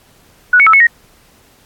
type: tone with pitch steps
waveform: sine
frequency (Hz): 1471 / 2221 / 1308 / 2197 / 1874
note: F#6 / C#7 / E6 / C#7 / A#6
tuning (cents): -11 / +3 / -14 / -16 / +9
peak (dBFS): -4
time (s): 0.53-0.87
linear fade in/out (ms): 5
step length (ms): 68
effects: pink hiss -49 dBFS RMS until 1.65 s + AAC 64 kbps